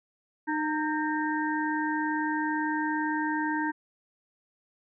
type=harmonic tone with a mistuned harmonic; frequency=306.3 Hz; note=D#4; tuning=27 cents flat; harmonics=1 / 3 / 5 / 6; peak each=-29 / -31 / -34 / -36 dBFS; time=0.47-3.72 s; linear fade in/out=20 ms; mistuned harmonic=5; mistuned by=+52 cents; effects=none